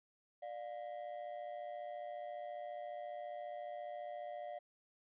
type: ring-modulated tone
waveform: triangle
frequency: 651 Hz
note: E5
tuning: 22 cents flat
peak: -38 dBFS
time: 0.42-4.59 s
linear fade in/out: 10 ms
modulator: 57.3 Hz
effects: resampled to 8000 Hz + 13-bit